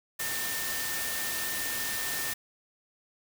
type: tone in noise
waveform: sine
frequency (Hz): 1800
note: A6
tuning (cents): +39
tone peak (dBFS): -37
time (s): 0.19-2.34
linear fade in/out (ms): 10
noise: white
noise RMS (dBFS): -33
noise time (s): 0.19-2.34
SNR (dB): -7
effects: none